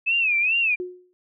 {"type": "tone with vibrato", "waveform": "sine", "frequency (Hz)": 2555, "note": "D#7", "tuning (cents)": 45, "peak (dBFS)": -18, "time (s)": [0.06, 0.76], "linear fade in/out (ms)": 20, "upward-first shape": "sine", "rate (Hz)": 2.4, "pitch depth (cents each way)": 150}
{"type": "tone with exponential decay", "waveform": "sine", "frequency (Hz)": 361.8, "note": "F#4", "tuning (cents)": -39, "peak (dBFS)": -24, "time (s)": [0.8, 1.13], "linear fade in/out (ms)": 0, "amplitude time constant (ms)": 71}
{"effects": []}